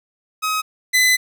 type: tone pair in turn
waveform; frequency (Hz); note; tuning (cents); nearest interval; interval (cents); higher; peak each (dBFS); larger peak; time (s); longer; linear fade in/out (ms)
sawtooth; 1268 / 2013; D#6 / B6; +32 / +33; minor sixth; 801; second; -15 / -9; second; 0.42-0.62 / 0.93-1.17; second; 20
effects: none